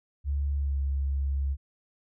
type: tone with pitch glide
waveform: sine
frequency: 70.8 to 68.94 Hz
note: C#2 to C#2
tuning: +37 to -9 cents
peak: -25 dBFS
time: 0.24-1.57 s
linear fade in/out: 50 ms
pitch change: -46 cents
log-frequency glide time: 0.57-0.77 s
effects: none